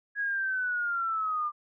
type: linear sweep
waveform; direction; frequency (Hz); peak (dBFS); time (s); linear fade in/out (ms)
sine; down; 1665 to 1189; -27; 0.15-1.52; 50
effects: none